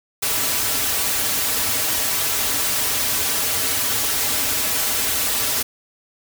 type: noise with comb filter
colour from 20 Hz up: white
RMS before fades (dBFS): -21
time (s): 0.22-5.63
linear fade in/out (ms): 10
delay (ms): 5.6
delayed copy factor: -0.8
effects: none